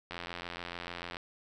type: click train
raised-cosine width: 0.3 ms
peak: -23 dBFS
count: 93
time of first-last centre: 0.11-1.169 s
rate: 86.9 Hz
effects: none